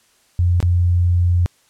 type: tone with dropouts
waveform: sine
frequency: 88 Hz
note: F2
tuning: 14 cents sharp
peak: -12 dBFS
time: 0.39-1.46 s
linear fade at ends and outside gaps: 0 ms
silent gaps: 0.603-0.627 s
effects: white hiss -57 dBFS RMS until 1.69 s + low-pass 10000 Hz 12 dB/octave